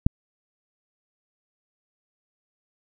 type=click; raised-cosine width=5 ms; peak=-4 dBFS; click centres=0.065 s; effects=none